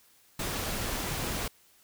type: noise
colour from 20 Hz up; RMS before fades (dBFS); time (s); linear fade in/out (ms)
pink; -33; 0.39-1.48; 5
effects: white hiss -62 dBFS RMS until 1.83 s